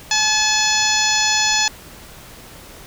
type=harmonic tone; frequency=858 Hz; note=A5; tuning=44 cents flat; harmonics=1 / 2 / 3 / 4 / 5 / 6 / 7 / 8; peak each=-23 / -23 / -23 / -23 / -23 / -23 / -23 / -23 dBFS; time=0.11-1.68 s; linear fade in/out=2 ms; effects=pink hiss -40 dBFS RMS until 2.86 s